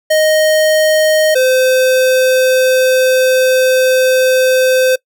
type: tone pair in turn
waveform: square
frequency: 622.3 / 515.3 Hz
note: D#5 / C5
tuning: 0 / -27 cents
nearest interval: minor third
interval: 327 cents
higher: first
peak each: -9 dBFS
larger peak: neither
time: 0.1-1.35 / 1.35-4.96 s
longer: second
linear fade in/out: 10 ms
effects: noise-tail reverb RT60 0.1 s tail -24 dB re dry